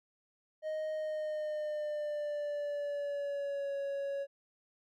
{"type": "tone with pitch glide", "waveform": "triangle", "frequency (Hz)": [622.3, 557.6], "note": ["D#5", "C#5"], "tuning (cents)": [0, 10], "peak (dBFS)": -32, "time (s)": [0.62, 4.27], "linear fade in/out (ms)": 50, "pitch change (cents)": -190, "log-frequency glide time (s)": [0.93, 3.75], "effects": []}